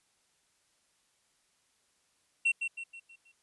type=tone with echo; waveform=triangle; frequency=2721 Hz; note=F7; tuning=46 cents flat; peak=-22 dBFS; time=2.45-2.52 s; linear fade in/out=10 ms; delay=160 ms; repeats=5; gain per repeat=-7 dB; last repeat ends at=3.32 s; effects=white hiss -72 dBFS RMS until 3.42 s + resampled to 24000 Hz